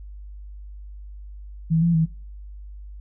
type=tone with pitch steps; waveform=sine; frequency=162.4 / 169.9 / 161.3 Hz; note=E3 / F3 / E3; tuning=-26 / -47 / -37 cents; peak=-16 dBFS; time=1.7-2.06 s; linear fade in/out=20 ms; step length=120 ms; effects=noise-tail reverb RT60 0.4 s tail -22 dB re dry + added 50 Hz sine -36 dBFS peak until 3 s